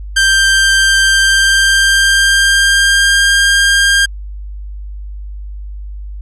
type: tone with pitch glide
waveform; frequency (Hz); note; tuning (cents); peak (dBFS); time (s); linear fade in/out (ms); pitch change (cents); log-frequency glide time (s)
sawtooth; 1576 to 1602.6; G6 to G6; +9 to +38; -4; 0.16-4.06; 10; +29; 1.15-3.32
effects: added 50 Hz sine -23 dBFS peak until 6.21 s + resampled to 24000 Hz